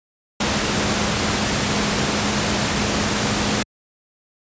sine tone in noise, 207.7 Hz, G#3, in tune, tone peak -27 dBFS, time 0.4-3.63 s, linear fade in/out 5 ms, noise pink, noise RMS -20 dBFS, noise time 0.4-3.63 s, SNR -10 dB, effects high-pass 80 Hz 12 dB/octave + resampled to 16000 Hz

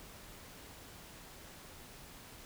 silence, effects pink hiss -53 dBFS RMS until 2.45 s

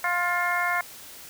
harmonic tone with a mistuned harmonic, 352 Hz, F4, 14 cents sharp, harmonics 2 / 3 / 4 / 5 / 6, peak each -29 / -29 / -29 / -29 / -29 dBFS, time 0.04-0.81 s, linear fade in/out 2 ms, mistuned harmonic 6, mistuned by +17 cents, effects white hiss -44 dBFS RMS until 1.29 s

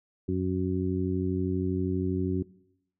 harmonic tone, 92.5 Hz, F#2, in tune, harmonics 1 / 2 / 3 / 4, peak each -31 / -31 / -31 / -31 dBFS, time 0.28-2.43 s, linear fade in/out 10 ms, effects noise-tail reverb RT60 0.8 s tail -21 dB re dry

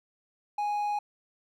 triangle tone, 829 Hz, G#5, 3 cents flat, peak -25 dBFS, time 0.58-0.99 s, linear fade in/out 5 ms, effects none

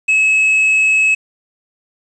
triangle tone, 2580 Hz, E7, 38 cents flat, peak -8 dBFS, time 0.08-1.15 s, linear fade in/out 10 ms, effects resampled to 24000 Hz + 7-bit

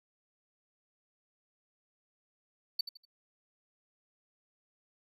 triangle tone with echo, 4500 Hz, C#8, 25 cents sharp, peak -26 dBFS, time 2.79-2.81 s, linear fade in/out 5 ms, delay 81 ms, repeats 3, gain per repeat -11 dB, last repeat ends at 3.053 s, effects none

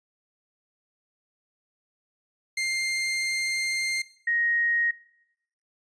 sawtooth / sine tone pair in turn, 2104 / 1876 Hz, C7 / A#6, +9 / +11 cents, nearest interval major second, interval 198 cents, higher first, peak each -22 dBFS, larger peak neither, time 2.57-4.02 / 4.27-4.91 s, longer first, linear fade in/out 5 ms, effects noise-tail reverb RT60 0.8 s tail -20 dB re dry + resampled to 22050 Hz

